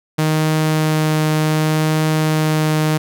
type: tone with vibrato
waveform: sawtooth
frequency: 155.56 Hz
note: D#3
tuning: in tune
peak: -10 dBFS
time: 0.18-2.98 s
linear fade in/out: 10 ms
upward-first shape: triangle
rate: 0.67 Hz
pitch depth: 9 cents each way
effects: none